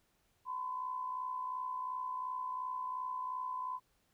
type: tone with amplitude modulation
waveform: sine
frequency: 1014 Hz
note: B5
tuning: 45 cents sharp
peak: -34 dBFS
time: 0.45-3.8 s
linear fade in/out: 50 ms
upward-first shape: sine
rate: 62.8 Hz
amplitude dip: 55%
effects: pink hiss -75 dBFS RMS until 4.13 s